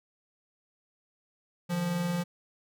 square tone pair together, 152.8 / 174.61 Hz, D#3 / F3, -31 / 0 cents, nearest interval major second, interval 231 cents, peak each -39 / -29 dBFS, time 1.69-2.24 s, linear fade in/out 20 ms, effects none

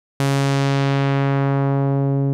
sawtooth tone with low-pass filter sweep, 138.2 Hz, C#3, 5 cents flat, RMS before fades -18 dBFS, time 0.2-2.33 s, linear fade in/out 0 ms, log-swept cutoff 12000 to 380 Hz, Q 0.83, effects none

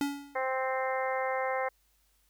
square tone with exponential decay, 283.1 Hz, C#4, 37 cents sharp, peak -26 dBFS, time 0.01-0.47 s, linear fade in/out 1 ms, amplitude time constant 98 ms
harmonic tone, 261.6 Hz, C4, in tune, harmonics 2 / 3 / 4 / 5 / 6 / 7 / 8, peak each -32 / -34 / -37 / -41 / -43 / -40 / -39 dBFS, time 0.35-1.69 s, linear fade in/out 10 ms
effects added 50 Hz sine -70 dBFS peak until 2.29 s + white hiss -71 dBFS RMS until 2.29 s

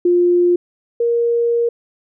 sine tone pair in turn, 352.1 / 470 Hz, F4 / A#4, +14 / +14 cents, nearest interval perfect fourth, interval 500 cents, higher second, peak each -10 / -13 dBFS, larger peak first, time 0.05-0.56 / 1-1.69 s, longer second, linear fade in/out 5 ms, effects none

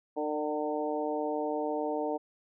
harmonic tone with a mistuned harmonic, 151.3 Hz, D#3, 48 cents flat, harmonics 2 / 3 / 4 / 5 / 6, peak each -35 / -34 / -35 / -37 / -39 dBFS, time 0.16-2.18 s, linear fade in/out 20 ms, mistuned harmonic 4, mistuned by -19 cents, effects none

